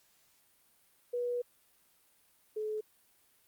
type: tone pair in turn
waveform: sine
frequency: 486.2 / 429.5 Hz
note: B4 / A4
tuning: -27 / -42 cents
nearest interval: major second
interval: 215 cents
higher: first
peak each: -31 / -33 dBFS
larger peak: first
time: 1.13-1.42 / 2.56-2.81 s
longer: first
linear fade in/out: 10 ms
effects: white hiss -68 dBFS RMS until 3.47 s + Opus 48 kbps